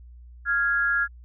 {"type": "tone pair together", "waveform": "sine", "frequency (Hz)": [1396.9, 1661.2], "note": ["F6", "G#6"], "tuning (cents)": [0, 0], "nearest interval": "minor third", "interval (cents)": 300, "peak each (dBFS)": -23, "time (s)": [0.45, 1.08], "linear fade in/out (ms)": 50, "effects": ["added 60 Hz sine -43 dBFS peak until 1.24 s"]}